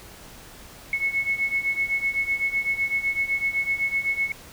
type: beating tone pair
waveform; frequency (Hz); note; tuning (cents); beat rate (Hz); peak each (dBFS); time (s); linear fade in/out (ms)
sine; 2191 / 2198.9; C#7 / C#7; -21 / -15; 7.9; -27 / -24; 0.93-4.32; 2
effects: pink hiss -45 dBFS RMS until 4.52 s